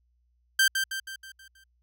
sawtooth tone with echo, 1568 Hz, G6, in tune, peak -15 dBFS, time 0.59-0.68 s, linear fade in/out 5 ms, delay 160 ms, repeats 6, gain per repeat -6 dB, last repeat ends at 1.64 s, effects added 60 Hz sine -66 dBFS peak until 1.82 s

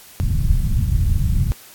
pink low-pass noise, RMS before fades -17 dBFS, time 0.2-1.52 s, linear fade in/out 0 ms, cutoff 150 Hz, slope 24 dB/octave, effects white hiss -43 dBFS RMS until 1.74 s + AAC 64 kbps

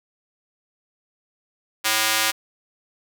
square tone with high-pass filter, 110 Hz, A2, in tune, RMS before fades -21 dBFS, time 1.84-2.32 s, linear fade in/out 20 ms, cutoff 1600 Hz, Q 0.57, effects none

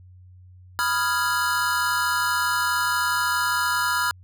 square chord, F half-diminished seventh, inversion second, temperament equal, 987.8 / 1244.5 / 1396.9 / 1661.2 Hz, Cb6 / Eb6 / F6 / Ab6, 0 / 0 / 0 / 0 cents, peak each -27 / -30 / -25 / -29 dBFS, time 0.79-4.11 s, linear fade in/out 0 ms, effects added 91 Hz sine -45 dBFS peak until 4.23 s

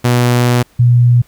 sawtooth / sine tone pair in turn, 122.1 / 121.19 Hz, B2 / B2, -19 / -32 cents, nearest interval unison, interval 13 cents, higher first, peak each -5 dBFS, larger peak neither, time 0.04-0.63 / 0.79-1.22 s, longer first, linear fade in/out 10 ms, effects pink hiss -50 dBFS RMS until 1.27 s

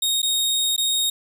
sawtooth tone with dropouts, 3729 Hz, A#7, in tune, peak -16 dBFS, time 0.02-1.1 s, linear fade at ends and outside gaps 5 ms, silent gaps 0.219-0.228 / 0.764-0.778 s, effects none

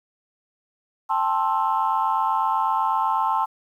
sine chord, A minor seventh, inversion third, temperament just, 792 / 880 / 1056 / 1320 Hz, G5 / A5 / C6 / E6, +18 / 0 / +16 / +2 cents, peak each -27 / -22 / -23 / -28 dBFS, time 1.09-3.46 s, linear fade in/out 20 ms, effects tanh soft clip ceiling -10 dBFS + 9-bit

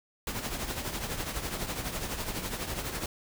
pink noise with tremolo, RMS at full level -32 dBFS, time 0.27-3.06 s, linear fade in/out 2 ms, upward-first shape triangle, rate 12 Hz, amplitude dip 65%, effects none

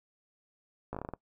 slowing click train, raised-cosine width 1 ms, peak -23 dBFS, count 8, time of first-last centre 0.93-1.137 s, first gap 16 ms, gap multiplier 1.2, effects noise-tail reverb RT60 0.1 s tail -22 dB re dry

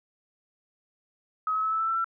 sine tone with pitch steps, 1273 / 1285.6 / 1298.2 / 1311.1 / 1324 / 1337.1 / 1350.3 Hz, D#6 / E6 / E6 / E6 / E6 / E6 / E6, +39 / -44 / -27 / -10 / +7 / +24 / +41 cents, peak -24 dBFS, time 1.47-2.044 s, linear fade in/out 2 ms, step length 82 ms, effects none

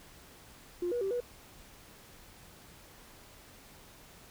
sine tone with pitch steps, 352.3 / 482.8 / 388.4 / 486.6 Hz, F4 / B4 / G4 / B4, +15 / -39 / -16 / -26 cents, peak -29 dBFS, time 0.82-1.204 s, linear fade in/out 5 ms, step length 96 ms, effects tanh soft clip ceiling -25 dBFS + pink hiss -55 dBFS RMS until 4.3 s

